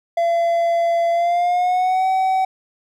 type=tone with pitch glide; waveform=triangle; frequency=679 to 757.8 Hz; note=F5 to F#5; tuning=-49 to +41 cents; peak=-13 dBFS; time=0.17-2.45 s; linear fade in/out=5 ms; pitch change=+190 cents; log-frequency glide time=1.11-2.07 s; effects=none